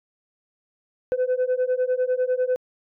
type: beating tone pair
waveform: sine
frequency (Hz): 501 / 511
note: B4 / C5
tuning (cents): +25 / -41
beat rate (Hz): 10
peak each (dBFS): -21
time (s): 1.12-2.56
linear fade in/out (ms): 0
effects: tanh soft clip ceiling -17 dBFS